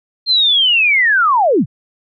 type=linear sweep; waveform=sine; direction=down; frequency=4215 to 90.1 Hz; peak=-9 dBFS; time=0.26-1.66 s; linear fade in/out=50 ms; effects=none